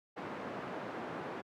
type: band-pass noise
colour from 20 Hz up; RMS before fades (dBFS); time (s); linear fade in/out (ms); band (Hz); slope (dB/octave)
pink; -42; 0.16-1.42; 20; 210 to 1400; 12
effects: high-pass 100 Hz 12 dB/octave

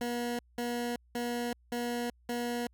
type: tone bursts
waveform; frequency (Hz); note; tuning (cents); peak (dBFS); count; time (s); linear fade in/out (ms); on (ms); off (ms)
20% pulse; 239.9; A#3; +50; -27; 5; 0.01-2.67; 2; 380; 190
effects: added 60 Hz sine -61 dBFS peak until 2.73 s

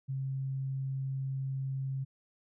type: tone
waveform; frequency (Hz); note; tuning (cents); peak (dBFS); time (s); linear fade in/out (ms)
sine; 134.3; C3; +46; -32; 0.08-2.05; 20
effects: none

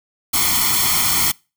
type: noise with comb filter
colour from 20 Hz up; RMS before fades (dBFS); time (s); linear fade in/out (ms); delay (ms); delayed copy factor
white; -17; 0.33-1.32; 10; 0.92; +0.85
effects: noise-tail reverb RT60 0.3 s tail -25 dB re dry

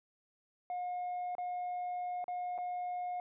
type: tone with dropouts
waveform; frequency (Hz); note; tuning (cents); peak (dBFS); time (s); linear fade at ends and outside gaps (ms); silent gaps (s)
sine; 718; F5; +48; -33; 0.7-3.2; 1; 1.352-1.382 / 2.242-2.281 / 2.579-2.585
effects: tanh soft clip ceiling -34 dBFS

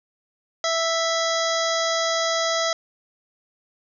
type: harmonic tone with a mistuned harmonic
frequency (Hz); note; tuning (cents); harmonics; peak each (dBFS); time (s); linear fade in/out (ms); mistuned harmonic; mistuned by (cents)
659.3; E5; 0; 1 / 2 / 3 / 5 / 6 / 7 / 8 / 9 / 10; -24 / -27 / -29 / -31 / -32 / -32 / -33 / -34 / -34; 0.64-2.73; 2; 7; +86
effects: none

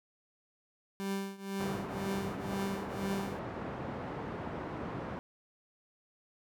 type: tone with tremolo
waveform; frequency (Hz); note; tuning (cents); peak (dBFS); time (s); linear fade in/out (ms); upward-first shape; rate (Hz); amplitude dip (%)
30% pulse; 196; G3; 0; -29; 1-3.39; 0; triangle; 2; 90
type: band-pass noise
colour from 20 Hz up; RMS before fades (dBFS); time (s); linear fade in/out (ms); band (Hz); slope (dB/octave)
pink; -40; 1.6-5.19; 0; 110 to 1200; 12
effects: none

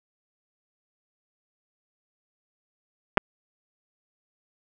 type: clicks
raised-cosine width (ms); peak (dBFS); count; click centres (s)
0.5; -3; 2; 3.173 / 3.178
effects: none

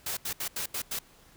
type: noise bursts at uneven times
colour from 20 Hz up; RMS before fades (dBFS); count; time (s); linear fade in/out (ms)
white; -33; 6; 0.06-0.17 / 0.25-0.33 / 0.4-0.48 / 0.56-0.66 / 0.74-0.82 / 0.91-0.99; 5
effects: pink hiss -58 dBFS RMS until 1.36 s

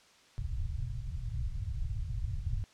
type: low-pass noise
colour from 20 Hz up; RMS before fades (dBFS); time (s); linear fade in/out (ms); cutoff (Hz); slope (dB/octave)
pink; -35; 0.38-2.64; 0; 130; 48
effects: white hiss -61 dBFS RMS until 2.73 s + low-pass 6000 Hz 12 dB/octave

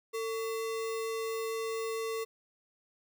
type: tone with sample-and-hold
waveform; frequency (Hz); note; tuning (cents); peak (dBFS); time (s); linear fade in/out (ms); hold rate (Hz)
sine; 448.9; A4; +35; -32; 0.13-2.25; 20; 1575
effects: none

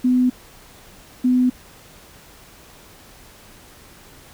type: tone pair in turn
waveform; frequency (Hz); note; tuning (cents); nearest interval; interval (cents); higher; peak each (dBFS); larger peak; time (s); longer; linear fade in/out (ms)
sine; 251.3 / 251.3; B3 / B3; +30 / +30; unison; 0; neither; -13; neither; 0.04-0.3 / 1.24-1.5; neither; 10
effects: pink hiss -46 dBFS RMS until 4.33 s

